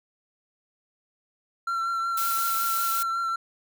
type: tone with vibrato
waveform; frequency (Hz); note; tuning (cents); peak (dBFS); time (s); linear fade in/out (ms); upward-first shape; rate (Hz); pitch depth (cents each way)
triangle; 1358; F6; -49; -23; 1.67-3.36; 5; sine; 5.4; 20
type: noise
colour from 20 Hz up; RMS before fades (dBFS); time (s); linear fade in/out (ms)
blue; -30; 2.17-3.03; 5
effects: none